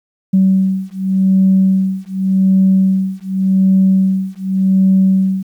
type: beating tone pair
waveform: sine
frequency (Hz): 190 / 190.87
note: F#3 / G3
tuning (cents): +46 / -46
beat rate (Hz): 0.87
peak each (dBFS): -12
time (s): 0.33-5.43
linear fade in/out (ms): 10
effects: tanh soft clip ceiling -2 dBFS + 8-bit